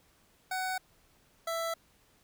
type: tone pair in turn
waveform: 25% pulse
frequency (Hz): 748 / 662.7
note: F#5 / E5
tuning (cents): +19 / +9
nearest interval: major second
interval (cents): 210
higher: first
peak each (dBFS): -28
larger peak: neither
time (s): 0.51-0.78 / 1.47-1.74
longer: neither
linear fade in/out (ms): 5
effects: pink hiss -66 dBFS RMS until 2.23 s